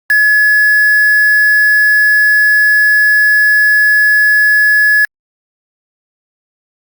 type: tone with quantisation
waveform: sine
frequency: 1700 Hz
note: G#6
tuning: 40 cents sharp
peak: -6 dBFS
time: 0.1-5.05 s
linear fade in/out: 2 ms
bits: 3
effects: Opus 48 kbps